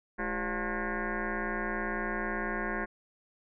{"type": "tone with frequency modulation", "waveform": "sine", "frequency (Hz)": 707, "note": "F5", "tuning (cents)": 21, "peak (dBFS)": -30, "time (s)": [0.18, 2.86], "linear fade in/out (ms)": 20, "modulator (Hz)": 184, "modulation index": 6.4, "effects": []}